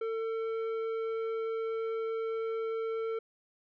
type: tone with tanh clipping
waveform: triangle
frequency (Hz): 449.2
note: A4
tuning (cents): +36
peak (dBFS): -33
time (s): 0.01-3.19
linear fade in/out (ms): 5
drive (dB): 14
effects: none